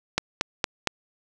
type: click train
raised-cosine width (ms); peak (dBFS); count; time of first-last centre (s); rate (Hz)
0.2; -4; 4; 0.18-0.873; 4.33
effects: none